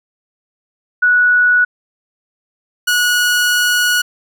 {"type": "tone pair in turn", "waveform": ["sine", "sawtooth"], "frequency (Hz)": [1470, 1459.8], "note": ["F#6", "F#6"], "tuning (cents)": [-12, -24], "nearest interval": "unison", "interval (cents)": 12, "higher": "first", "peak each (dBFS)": -8, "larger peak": "neither", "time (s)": [[1.02, 1.65], [2.87, 4.02]], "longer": "second", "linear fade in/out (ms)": 10, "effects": []}